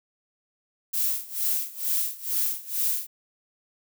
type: noise with tremolo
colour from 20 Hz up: violet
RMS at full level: -24 dBFS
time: 0.93-3.07 s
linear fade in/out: 10 ms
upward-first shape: sine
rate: 2.2 Hz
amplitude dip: 90%
effects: none